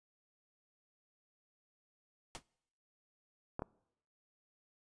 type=noise with exponential decay; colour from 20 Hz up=pink; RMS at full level=-40 dBFS; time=2.35-2.43 s; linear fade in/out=0 ms; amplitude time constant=17 ms
type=clicks; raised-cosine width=1 ms; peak=-24 dBFS; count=2; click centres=3.594 / 3.621 s
effects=noise-tail reverb RT60 0.8 s tail -25 dB re dry + resampled to 22050 Hz